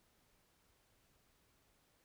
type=silence; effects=pink hiss -74 dBFS RMS until 2.04 s